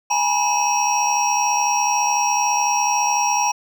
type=tone cluster; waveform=triangle; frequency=827 / 897 / 971 / 2573 / 5660 Hz; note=G#5 / A5 / B5 / E7 / F8; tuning=-8 / +33 / -30 / -43 / +22 cents; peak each=-19 / -25 / -20 / -25 / -21 dBFS; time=0.1-3.52 s; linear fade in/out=10 ms; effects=none